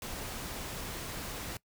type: noise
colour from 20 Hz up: pink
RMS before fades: -40 dBFS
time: 0.02-1.57 s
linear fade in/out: 2 ms
effects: noise-tail reverb RT60 0.1 s tail -21 dB re dry